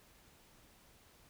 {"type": "silence", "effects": ["pink hiss -64 dBFS RMS until 1.29 s"]}